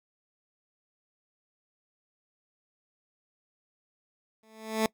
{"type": "tone with exponential growth", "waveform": "15% pulse", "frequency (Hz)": 220, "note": "A3", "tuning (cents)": 0, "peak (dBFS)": -15, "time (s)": [4.43, 4.86], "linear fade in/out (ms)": 2, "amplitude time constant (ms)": 93, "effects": ["noise-tail reverb RT60 0.1 s tail -22 dB re dry"]}